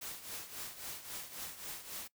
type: noise with tremolo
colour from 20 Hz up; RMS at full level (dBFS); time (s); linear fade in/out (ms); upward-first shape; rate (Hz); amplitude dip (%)
white; -42; 0.01-2.08; 10; triangle; 3.7; 75
effects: noise-tail reverb RT60 0.1 s tail -21 dB re dry